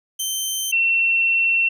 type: tone pair in turn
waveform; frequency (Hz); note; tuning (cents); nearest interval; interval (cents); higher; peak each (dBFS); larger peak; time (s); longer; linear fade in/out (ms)
15% pulse / sine; 3106 / 2709; G7 / E7; -17 / +47; major second; 236; first; -15; neither; 0.19-0.72 / 0.72-1.69; second; 10
effects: none